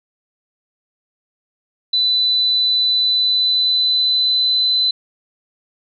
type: tone with pitch glide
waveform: sine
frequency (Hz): 3994 to 4026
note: B7 to B7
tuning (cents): +19 to +33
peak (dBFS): -13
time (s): 1.93-4.91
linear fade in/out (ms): 5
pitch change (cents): +14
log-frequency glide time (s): 2.96-4.78
effects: none